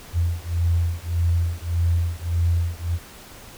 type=beating tone pair; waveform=sine; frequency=84.4 / 86.1 Hz; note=E2 / F2; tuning=+41 / -24 cents; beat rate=1.7 Hz; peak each=-22 dBFS; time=0.13-2.99 s; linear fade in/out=50 ms; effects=pink hiss -43 dBFS RMS until 3.57 s